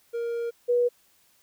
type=tone pair in turn; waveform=triangle / sine; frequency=468.6 / 485.1 Hz; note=A#4 / B4; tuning=+9 / -31 cents; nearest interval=minor second; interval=60 cents; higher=second; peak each=-25 / -19 dBFS; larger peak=second; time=0.13-0.51 / 0.68-0.89 s; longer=first; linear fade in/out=20 ms; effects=white hiss -63 dBFS RMS until 1.42 s